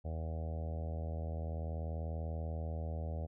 harmonic tone, 80.4 Hz, E2, 43 cents flat, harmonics 1 / 2 / 3 / 4 / 5 / 6 / 7 / 8 / 9 / 10, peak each -37 / -46 / -52 / -57 / -56 / -52 / -50 / -53 / -54 / -62 dBFS, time 0.04-3.27 s, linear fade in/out 20 ms, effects none

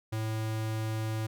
square tone, 110 Hz, A2, in tune, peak -31 dBFS, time 0.12-1.27 s, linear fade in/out 10 ms, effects none

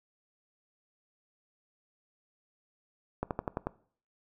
slowing click train, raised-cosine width 1 ms, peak -17 dBFS, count 6, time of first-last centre 3.23-3.67 s, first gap 78 ms, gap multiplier 1.06, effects noise-tail reverb RT60 0.5 s tail -20 dB re dry

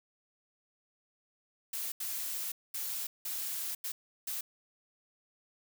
blue noise bursts at uneven times, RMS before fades -37 dBFS, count 6, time 1.73-1.92 / 2-2.52 / 2.74-3.07 / 3.25-3.75 / 3.84-3.92 / 4.27-4.41 s, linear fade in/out 5 ms, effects none

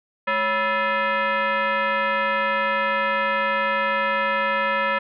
sine tone with frequency modulation, 212 Hz, G#3, 36 cents sharp, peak -19 dBFS, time 0.27-4.99 s, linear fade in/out 10 ms, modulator 765 Hz, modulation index 2.7, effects none

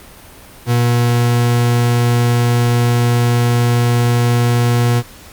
40% pulse tone, 120 Hz, B2, 49 cents flat, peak -10 dBFS, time 0.66-5.03 s, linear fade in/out 50 ms, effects pink hiss -39 dBFS RMS until 5.32 s + Opus 48 kbps

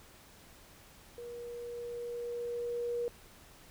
sine tone with level ramp, 477.4 Hz, A#4, 41 cents sharp, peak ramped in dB -42 to -31 dBFS, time 1.18-3.08 s, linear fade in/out 0 ms, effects pink hiss -57 dBFS RMS until 3.7 s

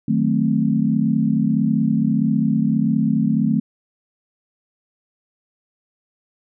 sine chord, D# diminished seventh, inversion none, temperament equal, 155.56 / 185 / 220 / 261.6 Hz, D#3 / F#3 / A3 / C4, 0 / 0 / 0 / 0 cents, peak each -22 / -23 / -18 / -22 dBFS, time 0.08-3.6 s, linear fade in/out 5 ms, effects none

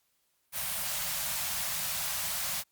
white band-stop noise, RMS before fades -33 dBFS, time 0.52-2.64 s, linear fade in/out 50 ms, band 210 to 550 Hz, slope 96 dB/octave, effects white hiss -74 dBFS RMS until 2.71 s + Opus 48 kbps

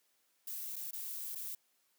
violet noise with dropouts, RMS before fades -42 dBFS, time 0.47-1.55 s, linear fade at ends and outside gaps 5 ms, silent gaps 0.759-0.763 / 0.91-0.93 / 1.351-1.355 s, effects white hiss -75 dBFS RMS until 1.98 s + high-pass 200 Hz 12 dB/octave

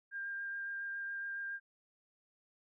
sine tone with vibrato, 1600 Hz, G6, 35 cents sharp, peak -38 dBFS, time 0.11-1.6 s, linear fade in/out 50 ms, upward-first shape sine, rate 7.2 Hz, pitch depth 10 cents each way, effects none

